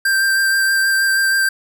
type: tone with vibrato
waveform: square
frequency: 1576 Hz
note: G6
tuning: 9 cents sharp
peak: -14 dBFS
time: 0.05-1.49 s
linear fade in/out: 5 ms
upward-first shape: triangle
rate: 6.3 Hz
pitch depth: 16 cents each way
effects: none